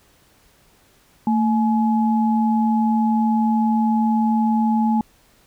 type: tone pair together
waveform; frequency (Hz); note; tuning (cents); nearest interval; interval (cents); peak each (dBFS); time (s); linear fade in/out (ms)
sine; 224.1 / 846.7; A3 / G#5; +32 / +33; octave + major seventh; 2301; -16 / -22; 1.27-5.01; 2
effects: pink hiss -56 dBFS RMS until 5.46 s